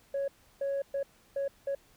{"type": "tone bursts at uneven times", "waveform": "sine", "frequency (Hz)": 554.4, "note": "C#5", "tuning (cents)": 0, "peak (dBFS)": -27, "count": 5, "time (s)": [[0.14, 0.28], [0.61, 0.82], [0.94, 1.03], [1.36, 1.48], [1.67, 1.75]], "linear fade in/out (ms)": 5, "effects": ["tanh soft clip ceiling -27 dBFS", "pink hiss -63 dBFS RMS until 1.96 s"]}